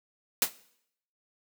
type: noise with exponential decay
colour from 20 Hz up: white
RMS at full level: -19 dBFS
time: 0.42-0.52 s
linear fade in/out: 2 ms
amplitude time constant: 21 ms
effects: noise-tail reverb RT60 0.7 s tail -19 dB re dry + high-pass 200 Hz 12 dB/octave